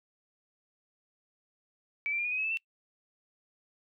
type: tone with pitch steps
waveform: sine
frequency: 2302 / 2353 / 2405 / 2459 / 2513 / 2569 / 2626 / 2684 Hz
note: D7 / D7 / D7 / D#7 / D#7 / E7 / E7 / E7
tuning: -35 / +3 / +41 / -21 / +17 / -45 / -7 / +31 cents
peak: -29 dBFS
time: 2.06-2.572 s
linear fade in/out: 0 ms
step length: 64 ms
effects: noise-tail reverb RT60 0.1 s tail -24 dB re dry